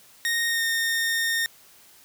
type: tone with pitch glide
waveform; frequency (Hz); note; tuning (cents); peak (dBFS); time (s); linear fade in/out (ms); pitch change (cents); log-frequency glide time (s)
sawtooth; 1857 to 1834.6; A#6 to A#6; -7 to -28; -19; 0.25-1.46; 0; -21; 0.48-0.62
effects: white hiss -53 dBFS RMS until 2.04 s + high-pass 60 Hz 12 dB/octave